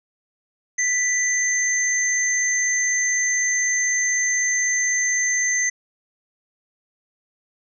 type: tone pair together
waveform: sine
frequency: 1975.5 / 6272 Hz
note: B6 / G8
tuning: 0 / 0 cents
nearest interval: octave + minor sixth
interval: 2000 cents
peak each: -21 / -21 dBFS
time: 0.78-5.7 s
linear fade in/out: 10 ms
effects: none